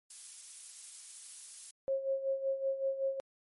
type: noise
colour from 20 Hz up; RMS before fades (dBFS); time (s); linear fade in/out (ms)
violet; -43; 0.1-1.71; 5
type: tone with tremolo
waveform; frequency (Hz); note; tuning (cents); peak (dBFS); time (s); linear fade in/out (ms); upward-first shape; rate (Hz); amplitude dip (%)
sine; 540; C#5; -45; -28; 1.88-3.2; 0; sine; 5.3; 70
effects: MP3 48 kbps